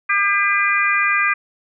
harmonic tone, 401.3 Hz, G4, 41 cents sharp, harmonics 3 / 4 / 5 / 6, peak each -20 / -20 / -20 / -20 dBFS, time 0.09-1.34 s, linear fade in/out 10 ms, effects none

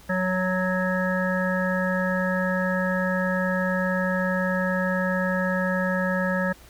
harmonic tone, 184.8 Hz, F#3, 2 cents flat, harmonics 1 / 3 / 5 / 7 / 9 / 10, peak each -25 / -27 / -34 / -34 / -28 / -36 dBFS, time 0.09-6.53 s, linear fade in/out 10 ms, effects added 60 Hz sine -51 dBFS peak until 6.69 s + pink hiss -51 dBFS RMS until 6.69 s

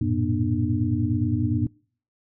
sine tone cluster, 92.4 / 109.7 / 119.5 / 241.7 / 301.2 Hz, F#2 / A2 / A#2 / B3 / D4, -2 / -5 / +43 / -37 / +44 cents, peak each -27 dBFS, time 0.01-1.67 s, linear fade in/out 5 ms, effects noise-tail reverb RT60 0.5 s tail -26 dB re dry

